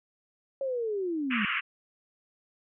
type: linear sweep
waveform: sine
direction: down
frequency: 553 to 196 Hz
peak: -28 dBFS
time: 0.61-1.45 s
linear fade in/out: 2 ms
type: band-pass noise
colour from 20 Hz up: white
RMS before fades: -30 dBFS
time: 1.3-1.61 s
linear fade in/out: 20 ms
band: 1100 to 2900 Hz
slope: 96 dB/octave
effects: none